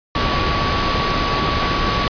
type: tone in noise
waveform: sine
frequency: 1134 Hz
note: C#6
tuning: 39 cents sharp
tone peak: -22 dBFS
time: 0.15-2.08 s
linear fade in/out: 2 ms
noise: pink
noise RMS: -19 dBFS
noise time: 0.15-2.08 s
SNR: -6 dB
effects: resampled to 11025 Hz